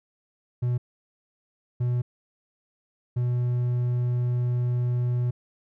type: tone bursts at uneven times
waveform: triangle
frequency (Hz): 122.6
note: B2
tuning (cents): -12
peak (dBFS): -20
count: 3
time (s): 0.62-0.78 / 1.8-2.02 / 3.16-5.31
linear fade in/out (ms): 10
effects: none